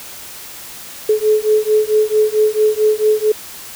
sine beating tone pair, 426.7 / 431.2 Hz, G#4 / A4, +47 / -35 cents, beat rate 4.5 Hz, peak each -14 dBFS, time 1.09-3.32 s, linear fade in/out 5 ms, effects white hiss -33 dBFS RMS until 3.75 s

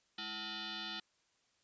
sine tone with frequency modulation, 209.3 Hz, G#3, 14 cents sharp, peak -40 dBFS, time 0.18-1 s, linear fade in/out 5 ms, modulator 542 Hz, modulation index 7.8, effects white hiss -75 dBFS RMS until 1.63 s + resampled to 16000 Hz

